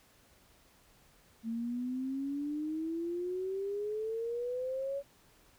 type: exponential sweep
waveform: sine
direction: up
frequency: 223.8 to 565 Hz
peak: -33 dBFS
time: 1.43-5.03 s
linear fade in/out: 50 ms
effects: pink hiss -64 dBFS RMS until 5.58 s